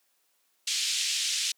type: band-pass noise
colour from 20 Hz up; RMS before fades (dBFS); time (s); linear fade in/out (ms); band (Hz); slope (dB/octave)
pink; -29; 0.67-1.52; 5; 2800 to 7900; 24
effects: white hiss -71 dBFS RMS until 1.57 s + high-pass 300 Hz 12 dB/octave